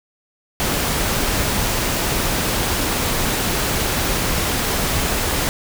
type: noise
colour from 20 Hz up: pink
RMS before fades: -20 dBFS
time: 0.6-5.49 s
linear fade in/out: 0 ms
effects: none